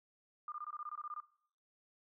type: tone bursts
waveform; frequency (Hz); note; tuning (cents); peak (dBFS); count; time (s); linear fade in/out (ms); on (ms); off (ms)
sine; 1205; D6; +44; -40; 12; 0.48-1.202; 2; 40; 22
effects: noise-tail reverb RT60 0.6 s tail -19 dB re dry